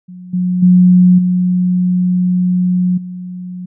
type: tone with level steps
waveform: sine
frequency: 180.8 Hz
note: F#3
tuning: 40 cents flat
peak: -29 / -12 / -4 / -10 / -23 dBFS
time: 0.08-3.66 s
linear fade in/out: 10 ms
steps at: 0.33 / 0.62 / 1.18 / 2.97 s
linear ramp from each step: 10 ms
effects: none